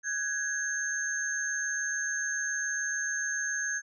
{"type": "tone cluster", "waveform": "sine", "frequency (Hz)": [1514, 1661, 6360], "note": ["F#6", "G#6", "G8"], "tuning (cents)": [39, 0, 24], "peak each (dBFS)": [-38, -31, -34], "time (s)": [0.03, 3.82], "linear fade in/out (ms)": 50, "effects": []}